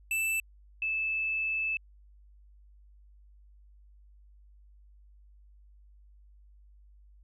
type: tone pair in turn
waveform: square / sine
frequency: 2646 / 2623 Hz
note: E7 / E7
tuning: +6 / -9 cents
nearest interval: unison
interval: 15 cents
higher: first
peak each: -28 dBFS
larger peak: neither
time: 0.11-0.4 / 0.82-1.77 s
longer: second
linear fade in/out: 2 ms
effects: added 50 Hz sine -54 dBFS peak until 7.23 s + resampled to 32000 Hz